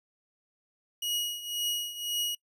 sawtooth tone with tremolo, 2900 Hz, F#7, 35 cents flat, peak -24 dBFS, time 1.02-2.35 s, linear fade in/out 5 ms, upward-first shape triangle, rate 1.9 Hz, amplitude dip 80%, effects noise-tail reverb RT60 0.1 s tail -24 dB re dry

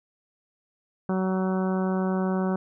harmonic tone, 187.7 Hz, F#3, 25 cents sharp, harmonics 1 / 2 / 3 / 4 / 5 / 6 / 7 / 8, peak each -24 / -30 / -34 / -36 / -38 / -40 / -41 / -42 dBFS, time 1.09-2.56 s, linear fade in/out 2 ms, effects none

